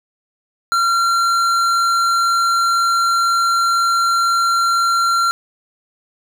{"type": "tone with tanh clipping", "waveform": "sine", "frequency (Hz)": 1371, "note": "F6", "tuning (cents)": -32, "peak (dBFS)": -15, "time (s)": [0.72, 5.31], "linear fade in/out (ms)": 0, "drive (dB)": 15, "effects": []}